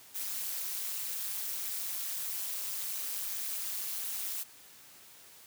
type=noise with amplitude modulation; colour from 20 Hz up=blue; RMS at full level=-33 dBFS; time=0.14-4.44 s; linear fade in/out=20 ms; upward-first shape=sine; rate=202 Hz; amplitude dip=85%; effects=white hiss -55 dBFS RMS until 5.46 s + high-pass 80 Hz 12 dB/octave